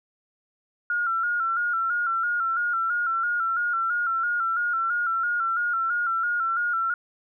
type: tone with vibrato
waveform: sine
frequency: 1389 Hz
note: F6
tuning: 10 cents flat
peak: -22 dBFS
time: 0.9-6.94 s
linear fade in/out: 2 ms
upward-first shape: square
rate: 3 Hz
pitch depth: 51 cents each way
effects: none